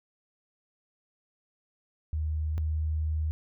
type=tone pair in turn; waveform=sine; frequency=77.4 / 77.83 Hz; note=D#2 / D#2; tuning=-9 / +1 cents; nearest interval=unison; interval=10 cents; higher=second; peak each=-27 / -26 dBFS; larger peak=second; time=2.13-2.58 / 2.58-3.31 s; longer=second; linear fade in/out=0 ms; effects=none